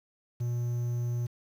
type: tone with quantisation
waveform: triangle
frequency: 120.2 Hz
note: B2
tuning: 46 cents flat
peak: -26 dBFS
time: 0.4-1.27 s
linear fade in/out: 10 ms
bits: 9
effects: none